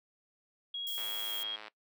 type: tone with pitch glide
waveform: sine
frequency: 3300 to 3264 Hz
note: G#7 to G#7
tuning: -12 to -31 cents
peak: -35 dBFS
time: 0.74-1.56 s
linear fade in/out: 5 ms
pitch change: -19 cents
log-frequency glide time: 1.2-1.37 s
type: noise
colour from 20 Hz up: violet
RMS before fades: -42 dBFS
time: 0.87-1.43 s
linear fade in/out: 0 ms
type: click train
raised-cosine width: 0.3 ms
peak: -29 dBFS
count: 76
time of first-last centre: 0.98-1.681 s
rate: 107 Hz
effects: noise-tail reverb RT60 0.1 s tail -20 dB re dry + high-pass 400 Hz 12 dB/octave